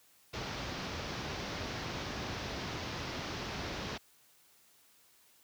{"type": "low-pass noise", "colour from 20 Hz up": "pink", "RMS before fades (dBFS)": -39, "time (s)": [0.33, 3.98], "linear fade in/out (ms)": 10, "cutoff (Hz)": 5900, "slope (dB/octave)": 48, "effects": ["white hiss -65 dBFS RMS until 5.43 s", "high-pass 60 Hz 12 dB/octave"]}